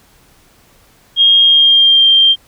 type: tone with pitch glide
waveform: sine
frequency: 3243 to 3174 Hz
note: G#7 to G7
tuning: -42 to +21 cents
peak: -5 dBFS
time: 1.16-2.36 s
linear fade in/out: 50 ms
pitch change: -37 cents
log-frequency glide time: 1.4-2.09 s
effects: pink hiss -49 dBFS RMS until 2.47 s